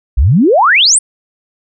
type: exponential sweep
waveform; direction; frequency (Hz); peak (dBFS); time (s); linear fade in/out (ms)
sine; up; 52.3 to 9670; -5; 0.17-0.99; 10
effects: none